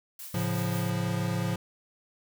blue noise with tremolo, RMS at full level -41 dBFS, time 0.19-0.9 s, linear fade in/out 2 ms, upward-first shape sine, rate 5.6 Hz, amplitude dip 45%
square chord, A augmented, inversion none, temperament equal, 110 / 138.59 / 174.61 Hz, A2 / C#3 / E#3, 0 / 0 / 0 cents, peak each -32 / -35 / -31 dBFS, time 0.34-1.56 s, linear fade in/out 5 ms
effects none

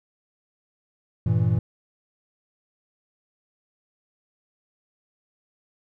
triangle chord, E diminished, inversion first, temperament equal, 98 / 116.54 / 164.81 Hz, G2 / Bb2 / E3, 0 / 0 / 0 cents, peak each -22 / -19 / -23 dBFS, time 1.26-1.59 s, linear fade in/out 5 ms, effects none

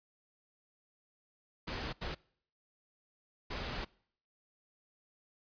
pink noise bursts at uneven times, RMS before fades -39 dBFS, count 3, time 1.67-1.93 / 2.01-2.15 / 3.5-3.85 s, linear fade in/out 10 ms, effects noise-tail reverb RT60 0.6 s tail -24 dB re dry + resampled to 11025 Hz

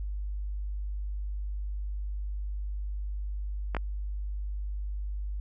clicks, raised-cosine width 0.5 ms, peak -16 dBFS, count 2, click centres 3.748 / 3.767 s, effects added 50 Hz sine -31 dBFS peak until 5.4 s

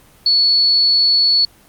sine tone, 4416 Hz, C#8, 7 cents flat, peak -10 dBFS, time 0.26-1.45 s, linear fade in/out 2 ms, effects pink hiss -48 dBFS RMS until 1.68 s + Opus 24 kbps

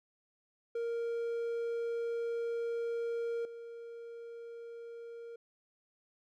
triangle tone with level steps, 466.2 Hz, A#4, in tune, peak -31 / -42 dBFS, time 0.75-5.36 s, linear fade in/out 5 ms, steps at 3.45 s, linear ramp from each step 2 ms, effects none

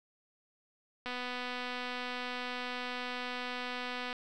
click train, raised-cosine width 0.3 ms, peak -23 dBFS, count 762, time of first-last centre 1.06-4.129 s, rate 248 Hz, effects none

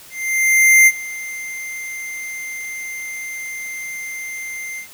square tone with ADSR envelope, 2093 Hz, C7, in tune, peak -7 dBFS, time 0.1-4.88 s, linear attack 770 ms, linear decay 43 ms, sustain -20 dB, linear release 100 ms, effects white hiss -42 dBFS RMS until 4.93 s

